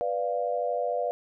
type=chord; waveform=sine; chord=B diminished; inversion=none; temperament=equal; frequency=493.9 / 587.3 / 698.5 Hz; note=B4 / D5 / F5; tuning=0 / 0 / 0 cents; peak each=-30 / -30 / -30 dBFS; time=0.01-1.11 s; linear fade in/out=0 ms; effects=none